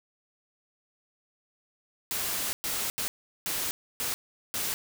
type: noise bursts at uneven times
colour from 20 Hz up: white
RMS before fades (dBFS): -31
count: 6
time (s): 2.11-2.53 / 2.64-2.9 / 2.98-3.08 / 3.46-3.71 / 4-4.14 / 4.54-4.74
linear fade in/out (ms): 0
effects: none